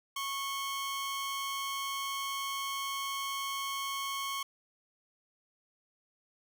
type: tone pair together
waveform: sawtooth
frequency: 1100 / 3111 Hz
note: C#6 / G7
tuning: -14 / -14 cents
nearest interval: octave + tritone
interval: 1800 cents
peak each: -31 / -38 dBFS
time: 0.16-4.43 s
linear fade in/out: 5 ms
effects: none